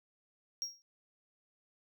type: tone with exponential decay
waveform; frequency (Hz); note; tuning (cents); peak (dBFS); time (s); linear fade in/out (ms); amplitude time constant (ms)
triangle; 5600; F8; +4; -30; 0.62-0.82; 0; 43
effects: none